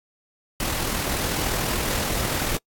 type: noise with amplitude modulation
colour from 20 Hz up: pink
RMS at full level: -24 dBFS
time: 0.6-2.57 s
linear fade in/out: 2 ms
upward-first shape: sine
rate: 40.7 Hz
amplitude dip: 35%
effects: noise-tail reverb RT60 0.1 s tail -25 dB re dry + AAC 64 kbps